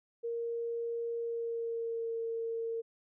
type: tone with pitch glide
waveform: sine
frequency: 466.2 to 457.1 Hz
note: A#4 to A#4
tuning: 0 to -34 cents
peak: -33 dBFS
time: 0.23-2.82 s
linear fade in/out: 20 ms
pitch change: -34 cents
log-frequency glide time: 1.17-2.17 s
effects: none